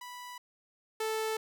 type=tone pair in turn; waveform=sawtooth; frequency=986 / 439.2 Hz; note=B5 / A4; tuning=-3 / -3 cents; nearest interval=octave + major second; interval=1400 cents; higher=first; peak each=-39 / -27 dBFS; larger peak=second; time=0.01-0.38 / 1-1.37 s; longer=neither; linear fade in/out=5 ms; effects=none